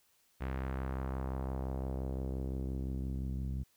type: tone with low-pass filter sweep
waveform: sawtooth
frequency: 65.8 Hz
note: C2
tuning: 10 cents sharp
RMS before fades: -37 dBFS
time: 0.4-3.64 s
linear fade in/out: 20 ms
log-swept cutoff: 2100 to 170 Hz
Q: 1.3
effects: white hiss -71 dBFS RMS until 3.76 s